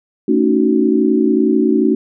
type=chord; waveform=sine; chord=D# half-diminished seventh; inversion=second; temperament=just; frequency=224 / 280 / 311.1 / 373.4 Hz; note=A3 / C#4 / D#4 / F#4; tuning=+31 / +18 / 0 / +16 cents; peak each=-16 dBFS; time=0.28-1.95 s; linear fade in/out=5 ms; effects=none